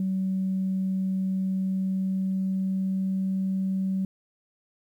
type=tone with pitch glide; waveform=sine; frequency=189.5 to 190.6 Hz; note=F#3 to G3; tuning=+42 to -48 cents; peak=-23 dBFS; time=0-4.05 s; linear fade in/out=2 ms; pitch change=+10 cents; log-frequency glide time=1.34-3.38 s; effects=tanh soft clip ceiling -19 dBFS + 10-bit